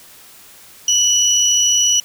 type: tone pair together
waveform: sine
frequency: 2960 / 5867 Hz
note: F#7 / F#8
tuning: 0 / -16 cents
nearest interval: octave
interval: 1184 cents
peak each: -15 / -12 dBFS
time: 0.88-2 s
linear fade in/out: 2 ms
effects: tanh soft clip ceiling -6 dBFS + white hiss -43 dBFS RMS until 2.04 s